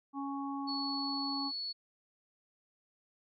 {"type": "harmonic tone", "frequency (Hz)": 277.2, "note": "C#4", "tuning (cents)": 0, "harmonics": [1, 3, 4], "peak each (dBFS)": [-37, -42, -43], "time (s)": [0.13, 1.52], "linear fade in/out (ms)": 50}
{"type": "tone", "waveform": "sine", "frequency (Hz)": 4406, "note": "C#8", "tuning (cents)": -11, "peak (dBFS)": -36, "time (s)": [0.67, 1.73], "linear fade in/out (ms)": 20}
{"effects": []}